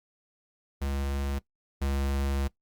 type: tone pair in turn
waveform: square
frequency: 69.3 / 68.94 Hz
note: C#2 / C#2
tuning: 0 / -9 cents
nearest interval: unison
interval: 9 cents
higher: first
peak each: -29 / -27 dBFS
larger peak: second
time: 0.81-1.39 / 1.81-2.48 s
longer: second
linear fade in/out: 10 ms
effects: noise-tail reverb RT60 0.1 s tail -20 dB re dry + Opus 48 kbps